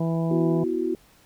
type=harmonic tone; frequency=164.81 Hz; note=E3; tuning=in tune; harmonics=1 / 2 / 3 / 4 / 5 / 6; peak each=-23 / -30 / -33 / -33 / -41 / -40 dBFS; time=0-0.64 s; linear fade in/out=5 ms
type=chord; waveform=sine; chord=B suspended fourth; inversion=none; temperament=equal with one note detuned; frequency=246.9 / 331.3 / 370 Hz; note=B3 / E4 / F#4; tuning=0 / +9 / 0 cents; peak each=-31 / -26 / -26 dBFS; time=0.31-0.95 s; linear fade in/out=2 ms
effects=pink hiss -57 dBFS RMS until 1.25 s